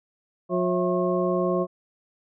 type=harmonic tone with a mistuned harmonic; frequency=180.1 Hz; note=F#3; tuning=46 cents flat; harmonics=1 / 2 / 3 / 4 / 6; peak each=-27 / -25 / -27 / -29 / -31 dBFS; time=0.49-1.67 s; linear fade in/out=50 ms; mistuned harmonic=4; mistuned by=-150 cents; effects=none